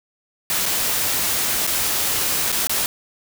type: noise with dropouts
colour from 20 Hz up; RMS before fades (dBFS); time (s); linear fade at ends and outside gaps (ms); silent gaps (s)
white; -21; 0.5-2.86; 1; 0.657-0.661 / 1.668-1.674 / 2.519-2.525 / 2.671-2.695
effects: none